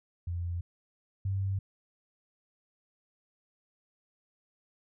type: tone pair in turn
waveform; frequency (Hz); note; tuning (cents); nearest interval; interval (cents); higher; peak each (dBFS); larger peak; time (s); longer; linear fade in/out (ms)
sine; 86.6 / 97.08; F2 / G2; -14 / -16; major second; 198; second; -31 / -28; second; 0.27-0.61 / 1.25-1.59; neither; 5
effects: none